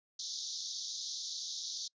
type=band-pass noise; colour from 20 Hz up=white; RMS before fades=-41 dBFS; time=0.19-1.88 s; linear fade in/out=5 ms; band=3500 to 6500 Hz; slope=96 dB/octave; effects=noise-tail reverb RT60 0.1 s tail -26 dB re dry + resampled to 16000 Hz